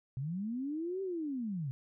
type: linear two-way sweep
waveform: sine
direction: up then down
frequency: 123.47 to 392 to 123.47 Hz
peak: -34 dBFS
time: 0.17-1.71 s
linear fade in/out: 0 ms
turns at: 1.02 s
effects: none